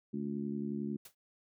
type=harmonic tone; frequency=71.2 Hz; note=C#2; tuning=47 cents sharp; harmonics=2 / 3 / 4 / 5; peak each=-45 / -36 / -42 / -43 dBFS; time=0.13-0.97 s; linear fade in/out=10 ms
type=noise with exponential decay; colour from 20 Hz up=white; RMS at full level=-46 dBFS; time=1.05-1.15 s; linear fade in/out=5 ms; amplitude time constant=21 ms
effects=none